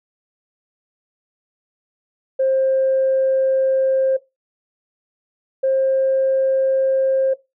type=tone pair in turn; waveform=sine; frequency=530 / 531.9 Hz; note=C5 / C5; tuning=+22 / +28 cents; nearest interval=unison; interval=6 cents; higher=second; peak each=-13 dBFS; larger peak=neither; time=2.39-4.17 / 5.63-7.34 s; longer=first; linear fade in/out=10 ms; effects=noise-tail reverb RT60 0.2 s tail -18 dB re dry + tanh soft clip ceiling -10 dBFS